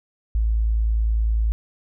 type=tone; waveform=sine; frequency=55 Hz; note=A1; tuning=in tune; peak=-17 dBFS; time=0.35-1.52 s; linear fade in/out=0 ms; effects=none